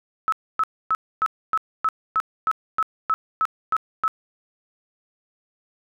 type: tone bursts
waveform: sine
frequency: 1299 Hz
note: E6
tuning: 26 cents flat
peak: -17 dBFS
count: 13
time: 0.28-4.079 s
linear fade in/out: 0 ms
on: 43 ms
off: 270 ms
effects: none